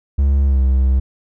triangle tone with pitch glide, 69.3 to 65.6 Hz, C#2 to C2, 0 to +5 cents, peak -9 dBFS, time 0.18-1 s, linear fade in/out 10 ms, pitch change -95 cents, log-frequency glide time 0.46-0.6 s, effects none

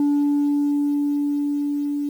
sine tone with level ramp, 288.8 Hz, D4, 29 cents flat, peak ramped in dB -13 to -21 dBFS, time 0-2.09 s, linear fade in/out 2 ms, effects tanh soft clip ceiling -15 dBFS + 8-bit

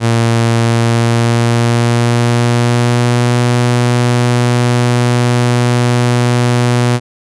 sawtooth tone with pitch glide, 115.8 to 121.7 Hz, A#2 to B2, -11 to -25 cents, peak -5 dBFS, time 0-7 s, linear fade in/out 50 ms, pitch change +86 cents, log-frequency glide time 0.55-3.41 s, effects resampled to 24000 Hz

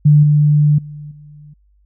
sine tone with level steps, 148.5 Hz, D3, 20 cents sharp, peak -5 / -8 / -28 / -36 dBFS, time 0.05-1.54 s, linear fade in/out 10 ms, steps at 0.23 / 0.78 / 1.11 s, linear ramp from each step 5 ms, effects added 50 Hz sine -51 dBFS peak until 1.85 s

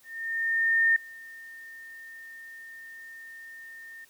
sine tone with ADSR envelope, 1821 Hz, A#6, 41 cents flat, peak -18 dBFS, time 0.03-4.05 s, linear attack 930 ms, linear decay 3 ms, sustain -24 dB, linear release 9 ms, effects white hiss -60 dBFS RMS until 4.09 s

